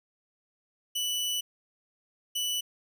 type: tone pair in turn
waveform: sawtooth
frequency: 2969 / 2969 Hz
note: F#7 / F#7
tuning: +5 / +5 cents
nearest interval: unison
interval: 0 cents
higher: neither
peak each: -25 dBFS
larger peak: neither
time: 0.95-1.41 / 2.35-2.61 s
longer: first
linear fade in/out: 10 ms
effects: none